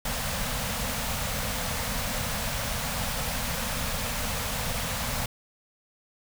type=band-stop noise; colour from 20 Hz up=pink; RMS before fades=-30 dBFS; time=0.05-5.26 s; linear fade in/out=5 ms; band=260 to 460 Hz; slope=96 dB/octave; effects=none